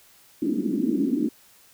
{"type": "band-pass noise", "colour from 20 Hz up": "white", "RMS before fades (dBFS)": -24, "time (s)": [0.42, 1.29], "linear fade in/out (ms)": 5, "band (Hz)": [210, 320], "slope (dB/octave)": 48, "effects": ["white hiss -55 dBFS RMS until 1.73 s"]}